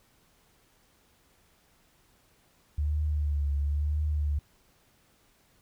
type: tone with vibrato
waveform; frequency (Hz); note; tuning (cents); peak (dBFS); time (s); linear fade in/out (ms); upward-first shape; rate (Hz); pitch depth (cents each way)
sine; 73.42; D2; 0; -25; 2.78-4.39; 5; triangle; 1; 65
effects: pink hiss -65 dBFS RMS until 5.61 s